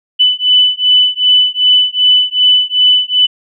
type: beating tone pair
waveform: sine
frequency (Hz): 2993 / 2995.6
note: F#7 / F#7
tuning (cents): +19 / +21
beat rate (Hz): 2.6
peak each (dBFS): -10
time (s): 0.19-3.27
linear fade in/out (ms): 20
effects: none